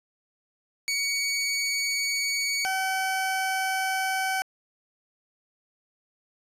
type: tone pair in turn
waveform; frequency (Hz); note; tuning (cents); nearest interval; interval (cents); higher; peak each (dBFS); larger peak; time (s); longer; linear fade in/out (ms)
20% pulse; 2246 / 761.5; C#7 / F#5; +22 / +50; octave + perfect fifth; 1872; first; -20; neither; 0.88-2.65 / 2.65-4.42; neither; 0
effects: resampled to 32000 Hz